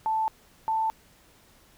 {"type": "tone pair in turn", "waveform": "sine", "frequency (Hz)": [880, 885.6], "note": ["A5", "A5"], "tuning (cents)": [0, 11], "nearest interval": "unison", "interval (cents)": 11, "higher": "second", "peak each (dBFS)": -23, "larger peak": "neither", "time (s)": [[0.06, 0.28], [0.68, 0.9]], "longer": "neither", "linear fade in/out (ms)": 0, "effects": ["pink hiss -58 dBFS RMS until 1.77 s"]}